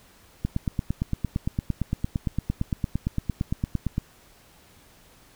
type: click train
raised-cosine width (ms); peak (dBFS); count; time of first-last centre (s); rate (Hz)
5; -12; 32; 0.45-3.981; 8.78
effects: pink hiss -55 dBFS RMS until 5.35 s